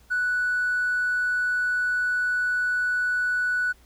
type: tone with hard clipping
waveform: sine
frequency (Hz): 1480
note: F#6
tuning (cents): 0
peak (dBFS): -22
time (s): 0.1-3.73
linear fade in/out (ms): 20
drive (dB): 1
effects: added 60 Hz sine -55 dBFS peak until 3.85 s + pink hiss -59 dBFS RMS until 3.85 s